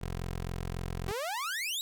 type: tone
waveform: 15% pulse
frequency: 43.65 Hz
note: F1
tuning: in tune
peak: -28 dBFS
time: 0.01-1.12 s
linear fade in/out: 10 ms
type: exponential sweep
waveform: sawtooth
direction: up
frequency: 373.4 to 3951 Hz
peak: -29 dBFS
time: 1.08-1.81 s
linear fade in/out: 0 ms
effects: none